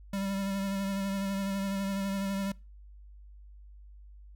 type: tone with vibrato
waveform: square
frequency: 196 Hz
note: G3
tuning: in tune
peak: -31 dBFS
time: 0.13-2.52 s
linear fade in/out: 5 ms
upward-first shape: sine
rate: 12 Hz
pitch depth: 25 cents each way
effects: noise-tail reverb RT60 0.3 s tail -24 dB re dry + added 50 Hz sine -48 dBFS peak until 4.35 s